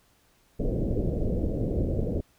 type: low-pass noise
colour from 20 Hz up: pink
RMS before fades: -27 dBFS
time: 0.59-2.21 s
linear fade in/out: 10 ms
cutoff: 580 Hz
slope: 48 dB/octave
effects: pink hiss -64 dBFS RMS until 2.38 s